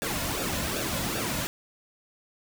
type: noise with flanger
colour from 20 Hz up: pink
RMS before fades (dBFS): -30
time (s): 0.02-1.47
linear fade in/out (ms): 0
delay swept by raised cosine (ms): 0.96 to 2.56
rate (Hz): 2.6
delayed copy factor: -0.65
effects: none